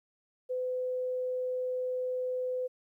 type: tone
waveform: sine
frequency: 506 Hz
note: B4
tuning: 42 cents sharp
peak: -30 dBFS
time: 0.49-2.68 s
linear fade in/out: 20 ms
effects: 12-bit